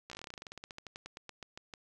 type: slowing click train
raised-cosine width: 0.2 ms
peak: -27 dBFS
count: 27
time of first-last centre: 0.1-1.738 s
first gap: 15 ms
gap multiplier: 1.1
effects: none